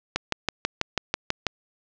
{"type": "click train", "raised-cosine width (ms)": 0.2, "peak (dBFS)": -5, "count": 9, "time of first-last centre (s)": [0.16, 1.467], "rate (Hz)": 6.12, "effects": ["low-pass 6000 Hz 12 dB/octave"]}